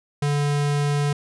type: tone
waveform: square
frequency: 144.9 Hz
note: D3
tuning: 23 cents flat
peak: -20 dBFS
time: 0.22-1.13 s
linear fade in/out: 5 ms
effects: resampled to 24000 Hz